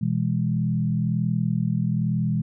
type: chord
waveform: sine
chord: E major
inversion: second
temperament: equal with one note detuned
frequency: 123.47 / 164.81 / 205.5 Hz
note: B2 / E3 / G#3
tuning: 0 / 0 / -18 cents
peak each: -25 / -24 / -26 dBFS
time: 0.01-2.42 s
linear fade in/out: 10 ms
effects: none